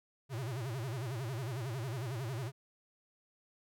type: tone with vibrato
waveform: square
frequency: 123.47 Hz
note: B2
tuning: in tune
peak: -37 dBFS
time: 0.29-2.52 s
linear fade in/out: 50 ms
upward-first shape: sine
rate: 11 Hz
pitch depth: 220 cents each way
effects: none